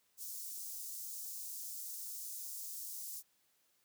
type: high-pass noise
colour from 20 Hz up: white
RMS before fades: -45 dBFS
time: 0.17-3.23 s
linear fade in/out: 50 ms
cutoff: 5600 Hz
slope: 24 dB/octave
effects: white hiss -75 dBFS RMS until 3.84 s + high-pass 80 Hz 12 dB/octave